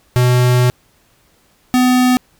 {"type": "tone pair in turn", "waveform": "square", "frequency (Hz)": [124.3, 251.5], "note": ["B2", "B3"], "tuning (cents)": [12, 32], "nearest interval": "octave", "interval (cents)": 1220, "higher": "second", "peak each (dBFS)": -10, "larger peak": "neither", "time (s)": [[0.16, 0.7], [1.74, 2.17]], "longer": "first", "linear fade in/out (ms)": 0, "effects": ["pink hiss -55 dBFS RMS until 2.39 s"]}